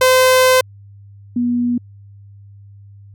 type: tone pair in turn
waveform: sawtooth / sine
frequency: 514 / 242 Hz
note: C5 / B3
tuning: -31 / -35 cents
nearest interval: octave + minor second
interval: 1304 cents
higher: first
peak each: -5 / -14 dBFS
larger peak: first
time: 0.01-0.61 / 1.36-1.78 s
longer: first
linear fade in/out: 5 ms
effects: added 100 Hz sine -38 dBFS peak until 3.14 s